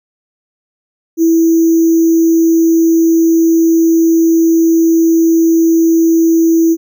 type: tone with sample-and-hold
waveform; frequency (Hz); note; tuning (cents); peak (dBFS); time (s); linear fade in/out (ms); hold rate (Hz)
sine; 329.6; E4; 0; -6; 1.17-6.77; 50; 6300
effects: none